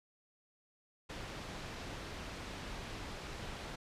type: low-pass noise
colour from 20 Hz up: pink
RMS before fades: -45 dBFS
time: 1.09-3.76 s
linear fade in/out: 10 ms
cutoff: 4900 Hz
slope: 12 dB/octave
effects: resampled to 32000 Hz